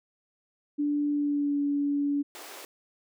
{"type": "tone with pitch glide", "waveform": "sine", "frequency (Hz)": [291.9, 286.1], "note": ["D4", "D4"], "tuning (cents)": [-10, -45], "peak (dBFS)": -24, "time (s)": [0.78, 2.23], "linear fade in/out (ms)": 20, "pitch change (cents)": -35, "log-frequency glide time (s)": [1.1, 1.59]}
{"type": "high-pass noise", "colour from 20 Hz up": "pink", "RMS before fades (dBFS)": -44, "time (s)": [2.35, 2.65], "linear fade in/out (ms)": 0, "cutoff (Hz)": 310, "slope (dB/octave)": 48}
{"effects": []}